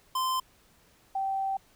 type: tone pair in turn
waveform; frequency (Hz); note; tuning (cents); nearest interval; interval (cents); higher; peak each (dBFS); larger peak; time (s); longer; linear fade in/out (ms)
square / sine; 1036 / 776.1; C6 / G5; -17 / -18; perfect fourth; 501; first; -27; neither; 0.15-0.4 / 1.15-1.57; second; 5
effects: pink hiss -62 dBFS RMS until 1.75 s